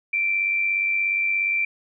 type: tone pair together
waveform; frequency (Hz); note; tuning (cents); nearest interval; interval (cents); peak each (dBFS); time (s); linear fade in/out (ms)
sine; 2346 / 2443; D7 / D#7; -2 / -32; minor second; 70; -20 / -30; 0.13-1.65; 5
effects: none